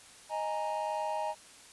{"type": "chord", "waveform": "triangle", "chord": "D# suspended fourth", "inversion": "none", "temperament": "equal", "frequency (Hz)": [622.3, 830.6, 932.3], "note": ["D#5", "G#5", "A#5"], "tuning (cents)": [0, 0, 0], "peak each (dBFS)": -34, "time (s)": [0.29, 1.35], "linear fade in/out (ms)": 50, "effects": ["white hiss -54 dBFS RMS until 1.72 s", "resampled to 24000 Hz"]}